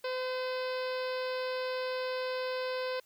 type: harmonic tone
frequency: 511 Hz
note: C5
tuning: 41 cents flat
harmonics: 1 / 2 / 3 / 4 / 5 / 6 / 7 / 8 / 9 / 10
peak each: -33 / -41 / -43 / -48 / -46 / -51 / -51 / -49 / -50 / -51 dBFS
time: 0.04-3 s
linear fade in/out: 5 ms
effects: white hiss -66 dBFS RMS until 3.05 s